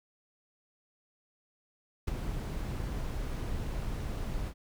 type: noise with ADSR envelope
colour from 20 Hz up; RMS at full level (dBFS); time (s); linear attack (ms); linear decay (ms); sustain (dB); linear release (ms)
brown; -27; 2.07-4.54; 12; 11; -8; 60
effects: none